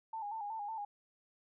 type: tone with vibrato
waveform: sine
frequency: 855 Hz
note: A5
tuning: 50 cents flat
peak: -38 dBFS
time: 0.13-0.85 s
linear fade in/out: 5 ms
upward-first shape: square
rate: 5.4 Hz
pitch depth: 72 cents each way
effects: none